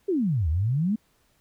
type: exponential two-way sweep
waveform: sine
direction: down then up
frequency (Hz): 417.8 to 73.42 to 228.1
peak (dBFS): -21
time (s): 0.08-0.96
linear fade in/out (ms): 10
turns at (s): 0.49
effects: pink hiss -66 dBFS RMS until 1.4 s